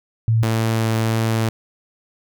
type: tone pair in turn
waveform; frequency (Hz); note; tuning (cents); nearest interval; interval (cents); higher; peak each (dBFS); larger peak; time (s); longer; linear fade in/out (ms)
sine / sawtooth; 112.8 / 112.27; A2 / A2; +44 / +35; unison; 9; first; -13; neither; 0.28-0.43 / 0.43-1.49; second; 0
effects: none